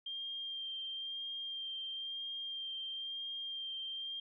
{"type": "tone with vibrato", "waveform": "sine", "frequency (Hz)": 3186, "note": "G7", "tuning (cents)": 27, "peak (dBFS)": -39, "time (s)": [0.06, 4.2], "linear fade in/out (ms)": 5, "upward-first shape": "sine", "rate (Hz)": 1, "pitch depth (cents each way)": 15, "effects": []}